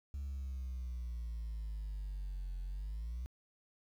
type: exponential two-way sweep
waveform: sine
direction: down then up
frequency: 70.7 to 44.29 to 62.4 Hz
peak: -36 dBFS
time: 0.14-3.26 s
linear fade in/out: 0 ms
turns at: 2.61 s
effects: tanh soft clip ceiling -37 dBFS + 11-bit

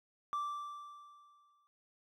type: tone with exponential decay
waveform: triangle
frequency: 1170 Hz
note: D6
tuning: 7 cents flat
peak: -30 dBFS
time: 0.33-1.67 s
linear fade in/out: 0 ms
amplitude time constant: 290 ms
effects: tanh soft clip ceiling -28 dBFS

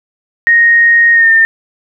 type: tone with pitch glide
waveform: sine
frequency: 1864.7 to 1808.5 Hz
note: A#6 to A6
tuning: 0 to +47 cents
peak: -4 dBFS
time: 0.47-1.45 s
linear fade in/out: 0 ms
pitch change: -53 cents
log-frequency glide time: 1.13-1.31 s
effects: none

